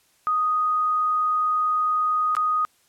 sine tone with dropouts, 1244.5 Hz, D#6, in tune, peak -19 dBFS, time 0.27-2.65 s, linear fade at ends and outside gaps 0 ms, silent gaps 2.351-2.367 s, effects white hiss -62 dBFS RMS until 2.88 s + low-pass 12000 Hz 12 dB/octave

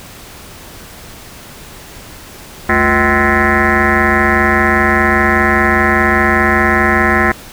sine tone with frequency modulation, 1040 Hz, C6, 11 cents flat, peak -8 dBFS, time 2.69-7.32 s, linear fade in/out 5 ms, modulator 137 Hz, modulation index 7.1, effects pink hiss -34 dBFS RMS until 7.52 s

